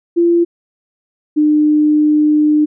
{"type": "tone pair in turn", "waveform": "sine", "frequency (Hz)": [342.2, 301.7], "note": ["F4", "D4"], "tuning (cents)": [-35, 47], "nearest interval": "major second", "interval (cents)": 218, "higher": "first", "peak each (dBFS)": -8, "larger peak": "neither", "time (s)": [[0.16, 0.45], [1.36, 2.66]], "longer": "second", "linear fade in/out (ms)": 20, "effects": []}